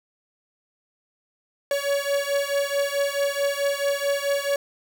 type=beating tone pair; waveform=45% pulse; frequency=561 / 565.6 Hz; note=C#5 / C#5; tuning=+21 / +35 cents; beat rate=4.6 Hz; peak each=-25 dBFS; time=1.71-4.56 s; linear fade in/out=2 ms; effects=none